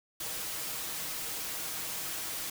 white noise with comb filter, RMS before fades -37 dBFS, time 0.2-2.5 s, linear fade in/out 5 ms, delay 6.3 ms, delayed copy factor +0.5, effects none

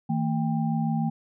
sine tone cluster, 159.2 / 225.8 / 794 Hz, D#3 / A3 / G5, +40 / +45 / +22 cents, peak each -26 / -26 / -33 dBFS, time 0.09-1.1 s, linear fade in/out 10 ms, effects none

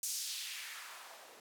blue noise with band-pass filter sweep, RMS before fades -44 dBFS, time 0.03-1.4 s, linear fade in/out 2 ms, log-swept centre 7200 to 420 Hz, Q 1.5, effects none

